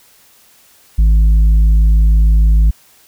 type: tone with tanh clipping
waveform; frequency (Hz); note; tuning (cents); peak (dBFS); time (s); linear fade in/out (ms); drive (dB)
triangle; 53.2; G#1; +42; -7; 0.98-2.71; 10; 9
effects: white hiss -48 dBFS RMS until 3.07 s